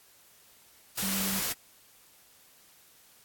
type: tone in noise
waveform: sine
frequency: 193.3 Hz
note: G3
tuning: 24 cents flat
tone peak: -32 dBFS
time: 1.02-1.4 s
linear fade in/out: 10 ms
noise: white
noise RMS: -31 dBFS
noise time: 0.97-1.53 s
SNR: -4 dB
effects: white hiss -59 dBFS RMS until 3.24 s + AAC 64 kbps